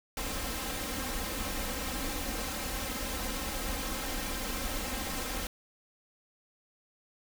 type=noise with comb filter; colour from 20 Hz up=pink; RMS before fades=-35 dBFS; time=0.17-5.47 s; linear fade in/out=2 ms; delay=3.8 ms; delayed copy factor=+0.75; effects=none